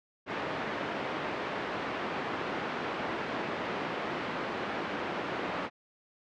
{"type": "band-pass noise", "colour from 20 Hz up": "pink", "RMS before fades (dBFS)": -35, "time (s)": [0.26, 5.7], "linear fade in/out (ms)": 50, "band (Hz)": [260, 2200], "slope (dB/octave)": 12, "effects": ["low-pass 5000 Hz 12 dB/octave"]}